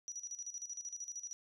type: tone with tremolo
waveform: sine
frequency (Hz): 5840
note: F#8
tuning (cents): -24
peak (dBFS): -40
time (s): 0.08-1.33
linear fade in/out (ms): 0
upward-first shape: square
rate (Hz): 13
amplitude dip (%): 75
effects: none